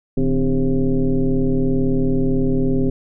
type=tone with frequency modulation; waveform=sine; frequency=120 Hz; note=B2; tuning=49 cents flat; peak=-14 dBFS; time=0.17-2.9 s; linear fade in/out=5 ms; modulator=139 Hz; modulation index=2; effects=none